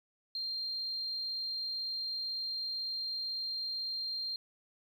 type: tone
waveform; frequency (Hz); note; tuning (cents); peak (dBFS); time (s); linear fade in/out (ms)
triangle; 4186; C8; 0; -31; 0.35-4.36; 2
effects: tanh soft clip ceiling -33 dBFS + 11-bit